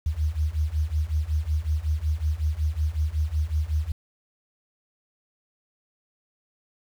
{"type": "beating tone pair", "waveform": "sine", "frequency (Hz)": [73.9, 79.3], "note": ["D2", "D#2"], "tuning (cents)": [11, 33], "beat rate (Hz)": 5.4, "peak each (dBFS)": [-26, -25], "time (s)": [0.06, 3.92], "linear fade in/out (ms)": 5, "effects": ["8-bit"]}